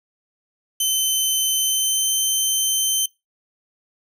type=tone with pitch glide; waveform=15% pulse; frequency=3072 to 3095 Hz; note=G7 to G7; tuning=-36 to -23 cents; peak=-11 dBFS; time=0.8-3.06 s; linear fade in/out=5 ms; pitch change=+13 cents; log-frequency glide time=1.54-2.15 s; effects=noise-tail reverb RT60 0.2 s tail -20 dB re dry